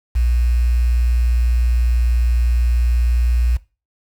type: tone with quantisation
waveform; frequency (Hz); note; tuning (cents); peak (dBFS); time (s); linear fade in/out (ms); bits
sine; 59.8; A#1; +45; -13; 0.15-3.57; 10; 6
effects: noise-tail reverb RT60 0.3 s tail -19 dB re dry